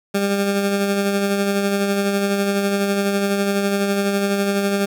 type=tone with tremolo; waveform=20% pulse; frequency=199.5 Hz; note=G3; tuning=31 cents sharp; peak=-11 dBFS; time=0.14-4.86 s; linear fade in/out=10 ms; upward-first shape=sine; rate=12 Hz; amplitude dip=35%; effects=none